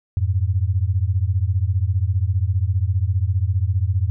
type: beating tone pair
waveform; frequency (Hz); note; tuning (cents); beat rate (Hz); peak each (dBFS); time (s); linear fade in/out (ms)
sine; 87.8 / 102.8; F2 / G#2; +10 / -17; 15; -19 / -20; 0.17-4.1; 0
effects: none